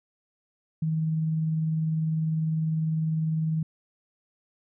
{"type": "tone with tremolo", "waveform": "sine", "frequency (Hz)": 158.8, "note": "D#3", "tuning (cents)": 36, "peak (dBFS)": -22, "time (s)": [0.82, 3.63], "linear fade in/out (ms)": 5, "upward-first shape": "triangle", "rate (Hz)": 20, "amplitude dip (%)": 30, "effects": []}